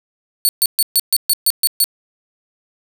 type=tone bursts; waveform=5% pulse; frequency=4435 Hz; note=C#8; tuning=in tune; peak=-4 dBFS; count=9; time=0.45-1.841 s; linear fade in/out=0 ms; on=39 ms; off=130 ms; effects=7-bit